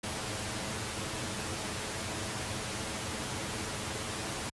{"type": "noise with comb filter", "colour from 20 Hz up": "pink", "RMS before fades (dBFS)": -36, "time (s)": [0.03, 4.5], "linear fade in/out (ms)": 10, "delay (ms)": 9.3, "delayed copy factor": 0.55, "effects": ["high-pass 60 Hz 12 dB/octave", "resampled to 24000 Hz"]}